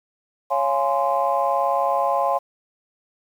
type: chord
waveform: sine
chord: Db major seventh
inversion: none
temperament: just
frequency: 554.4 / 693 / 831.5 / 1039.4 Hz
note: Db5 / F5 / Ab5 / C6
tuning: 0 / -14 / +2 / -12 cents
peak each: -23 dBFS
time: 0.5-2.39 s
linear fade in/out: 20 ms
effects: tanh soft clip ceiling -8 dBFS + 8-bit